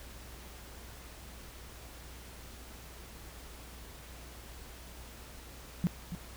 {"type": "tone with echo", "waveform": "sine", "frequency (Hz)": 174.61, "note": "F3", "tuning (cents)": 0, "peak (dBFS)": -24, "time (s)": [5.84, 5.87], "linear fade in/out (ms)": 0, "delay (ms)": 280, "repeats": 1, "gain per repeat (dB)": -11, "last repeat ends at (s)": 6.15, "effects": ["added 60 Hz sine -50 dBFS peak until 6.36 s", "pink hiss -51 dBFS RMS until 6.36 s"]}